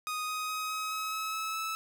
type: tone with pitch steps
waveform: sawtooth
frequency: 1244.5 / 1253.2 / 1261.9 / 1270.6 / 1279.5 / 1288.4 / 1297.3 / 1306.4 Hz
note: D#6 / D#6 / D#6 / D#6 / D#6 / E6 / E6 / E6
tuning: 0 / +12 / +24 / +36 / +48 / -40 / -28 / -16 cents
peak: -29 dBFS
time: 0.07-1.75 s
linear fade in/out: 0 ms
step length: 210 ms
effects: none